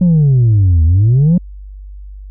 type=exponential two-way sweep; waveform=sine; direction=down then up; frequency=185 to 77.78 to 185 Hz; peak=-4 dBFS; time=0.01-1.38 s; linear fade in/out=5 ms; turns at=0.84 s; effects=tanh soft clip ceiling -5 dBFS + added 49 Hz sine -28 dBFS peak until 2.3 s